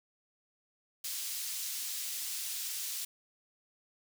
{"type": "high-pass noise", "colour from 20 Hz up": "pink", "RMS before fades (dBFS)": -38, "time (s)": [1.04, 3.05], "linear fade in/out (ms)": 5, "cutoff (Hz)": 4500, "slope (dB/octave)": 12, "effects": []}